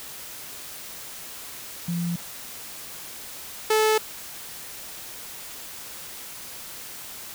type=tone pair in turn; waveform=sine / sawtooth; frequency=172.3 / 434.2 Hz; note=F3 / A4; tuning=-23 / -23 cents; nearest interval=octave + major third; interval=1600 cents; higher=second; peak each=-24 / -14 dBFS; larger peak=second; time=1.88-2.16 / 3.7-3.98 s; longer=neither; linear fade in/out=5 ms; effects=white hiss -39 dBFS RMS until 7.34 s